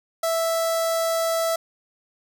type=tone with notch filter; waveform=sawtooth; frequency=659.3 Hz; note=E5; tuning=in tune; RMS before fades=-23 dBFS; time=0.23-1.56 s; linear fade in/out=5 ms; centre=2500 Hz; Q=1.1; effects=none